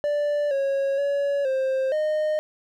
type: tone with pitch steps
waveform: triangle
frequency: 586 / 549 / 565 / 528 / 614 Hz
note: D5 / C#5 / C#5 / C5 / D#5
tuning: -4 / -17 / +33 / +16 / -23 cents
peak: -19 dBFS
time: 0.04-2.39 s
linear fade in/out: 0 ms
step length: 470 ms
effects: none

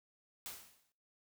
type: noise with exponential decay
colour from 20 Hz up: white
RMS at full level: -43 dBFS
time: 0.46-0.92 s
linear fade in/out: 0 ms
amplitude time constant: 98 ms
effects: noise-tail reverb RT60 0.4 s tail -18 dB re dry

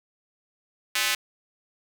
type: tone with high-pass filter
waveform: square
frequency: 116.54 Hz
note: A#2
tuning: in tune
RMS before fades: -25 dBFS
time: 0.95-1.15 s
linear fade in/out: 5 ms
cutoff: 2200 Hz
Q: 1.1
effects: none

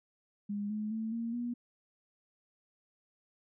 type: tone with pitch steps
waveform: sine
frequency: 204.5 / 212.9 / 221.7 / 230.9 / 240.4 Hz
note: G#3 / G#3 / A3 / A#3 / B3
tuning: -26 / +43 / +13 / -16 / -46 cents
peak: -33 dBFS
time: 0.49-1.54 s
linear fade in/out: 10 ms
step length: 210 ms
effects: none

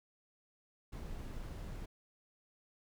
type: noise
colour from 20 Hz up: brown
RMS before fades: -44 dBFS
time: 0.92-1.86 s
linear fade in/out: 10 ms
effects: none

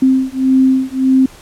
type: beating tone pair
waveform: sine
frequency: 261.6 / 263.3 Hz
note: C4 / C4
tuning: 0 / +11 cents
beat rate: 1.7 Hz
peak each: -12 dBFS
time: 0.02-1.26 s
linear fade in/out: 5 ms
effects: pink hiss -40 dBFS RMS until 1.41 s + low-pass 12000 Hz 12 dB/octave

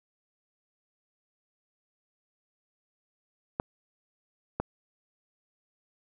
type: clicks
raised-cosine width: 1 ms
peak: -14 dBFS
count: 2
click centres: 3.599 / 4.6 s
effects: none

